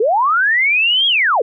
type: linear two-way sweep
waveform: sine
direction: up then down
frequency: 400.3 to 3322 to 400.3 Hz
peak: -11 dBFS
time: 0-1.42 s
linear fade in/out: 5 ms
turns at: 1.07 s
effects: none